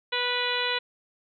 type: harmonic tone with a mistuned harmonic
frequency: 491.2 Hz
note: B4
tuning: 9 cents flat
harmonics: 1 / 2 / 3 / 4 / 5 / 6 / 7 / 8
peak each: -33 / -33 / -33 / -33 / -33 / -33 / -33 / -33 dBFS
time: 0.12-0.79 s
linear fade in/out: 10 ms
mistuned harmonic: 8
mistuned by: +16 cents
effects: none